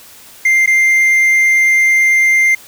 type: tone with dropouts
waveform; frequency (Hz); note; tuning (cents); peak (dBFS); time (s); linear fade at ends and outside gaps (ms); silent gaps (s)
triangle; 2097; C7; +3; -6; 0.45-2.55; 5; 0.661-0.674
effects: white hiss -39 dBFS RMS until 2.67 s